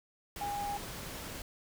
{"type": "tone in noise", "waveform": "sine", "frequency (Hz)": 814, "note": "G#5", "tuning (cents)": -35, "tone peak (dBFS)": -34, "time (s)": [0.41, 0.77], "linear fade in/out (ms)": 2, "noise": "pink", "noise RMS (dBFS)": -43, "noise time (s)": [0.36, 1.42], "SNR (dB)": 6, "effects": []}